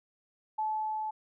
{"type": "tone with level ramp", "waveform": "sine", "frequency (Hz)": 865, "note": "A5", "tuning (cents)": -30, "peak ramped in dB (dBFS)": [-28, -32], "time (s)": [0.58, 1.11], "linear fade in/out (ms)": 10, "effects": []}